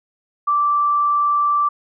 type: tone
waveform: sine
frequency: 1169 Hz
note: D6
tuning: 8 cents flat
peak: -14 dBFS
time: 0.47-1.69 s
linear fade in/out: 10 ms
effects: none